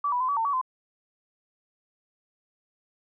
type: tone with pitch steps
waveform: sine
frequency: 1153 / 983 / 1024 / 1141 / 903 / 1134 / 1028 Hz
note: D6 / B5 / C6 / C#6 / A5 / C#6 / C6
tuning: -32 / -8 / -38 / +50 / +45 / +39 / -31 cents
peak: -23 dBFS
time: 0.04-0.614 s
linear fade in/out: 5 ms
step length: 82 ms
effects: none